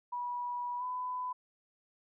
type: tone with pitch glide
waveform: sine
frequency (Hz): 974 to 1001.4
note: B5 to B5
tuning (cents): -24 to +24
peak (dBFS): -34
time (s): 0.12-1.33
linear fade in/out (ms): 10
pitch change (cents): +48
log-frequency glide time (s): 0.78-0.83
effects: none